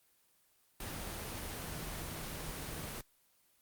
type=tone in noise; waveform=sine; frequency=155.9 Hz; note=D#3; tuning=4 cents sharp; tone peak=-49 dBFS; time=1.63-2.93 s; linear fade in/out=2 ms; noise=pink; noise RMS=-42 dBFS; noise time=0.8-3.01 s; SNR=-10 dB; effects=white hiss -71 dBFS RMS until 3.61 s + Opus 24 kbps